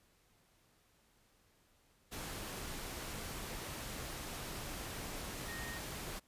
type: tone in noise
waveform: sine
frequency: 1856 Hz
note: A#6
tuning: 8 cents flat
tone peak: -46 dBFS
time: 5.47-5.79 s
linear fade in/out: 20 ms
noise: pink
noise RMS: -44 dBFS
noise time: 2.11-6.2 s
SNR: -5 dB
effects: pink hiss -71 dBFS RMS until 6.27 s + resampled to 32000 Hz